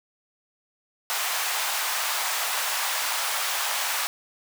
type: high-pass noise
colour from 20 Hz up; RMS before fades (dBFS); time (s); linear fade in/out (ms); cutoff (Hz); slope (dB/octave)
pink; -27; 1.1-4.07; 0; 770; 24
effects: none